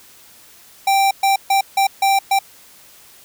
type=tone bursts at uneven times; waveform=square; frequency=784 Hz; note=G5; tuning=in tune; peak=-13 dBFS; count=6; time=0.87-1.11 / 1.23-1.36 / 1.5-1.61 / 1.77-1.87 / 2.02-2.19 / 2.31-2.39 s; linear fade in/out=5 ms; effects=white hiss -46 dBFS RMS until 3.24 s